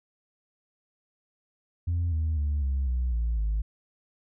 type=tone with pitch steps; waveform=sine; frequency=85.9 / 79.23 / 73.07 / 67.4 / 62.16 / 57.33 / 52.88 Hz; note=F2 / D#2 / D2 / C#2 / B1 / A#1 / G#1; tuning=-28 / +32 / -8 / -48 / +12 / -28 / +32 cents; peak=-22 dBFS; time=1.87-3.62 s; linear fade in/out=10 ms; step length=250 ms; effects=tanh soft clip ceiling -22 dBFS